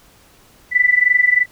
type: tone with amplitude modulation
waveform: sine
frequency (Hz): 1983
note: B6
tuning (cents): +7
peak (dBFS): -7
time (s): 0.71-1.46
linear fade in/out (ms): 50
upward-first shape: sine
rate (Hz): 22.9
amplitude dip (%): 85
effects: pink hiss -50 dBFS RMS until 1.51 s